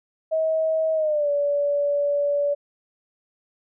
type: tone with pitch glide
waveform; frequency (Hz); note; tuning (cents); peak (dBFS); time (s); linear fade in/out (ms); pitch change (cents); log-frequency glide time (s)
sine; 638 to 575; D#5 to D5; +43 to -37; -19; 0.31-2.55; 20; -180; 0.94-1.3
effects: none